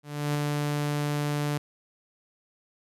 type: tone with ADSR envelope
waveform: sawtooth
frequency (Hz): 146.83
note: D3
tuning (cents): 0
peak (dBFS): -20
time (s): 0.03-1.58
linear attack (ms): 320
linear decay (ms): 4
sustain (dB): -2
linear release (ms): 6
effects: resampled to 32000 Hz